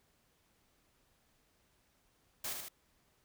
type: noise with echo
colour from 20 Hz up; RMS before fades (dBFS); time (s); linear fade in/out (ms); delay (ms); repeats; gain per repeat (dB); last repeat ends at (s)
white; -39; 2.44-2.53; 5; 78; 2; -4; 2.686
effects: pink hiss -73 dBFS RMS until 3.24 s